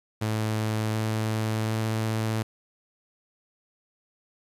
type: tone with pitch steps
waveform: sawtooth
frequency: 108.9 / 109.72 / 110.55 Hz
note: A2 / A2 / A2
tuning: -17 / -4 / +9 cents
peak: -21 dBFS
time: 0.21-2.43 s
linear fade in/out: 10 ms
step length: 740 ms
effects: resampled to 32000 Hz + 9-bit